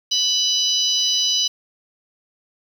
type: harmonic tone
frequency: 991 Hz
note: B5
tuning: 6 cents sharp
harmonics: 3 / 4 / 5 / 6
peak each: -21 / -22 / -23 / -24 dBFS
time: 0.11-1.48 s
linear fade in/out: 10 ms
effects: 7-bit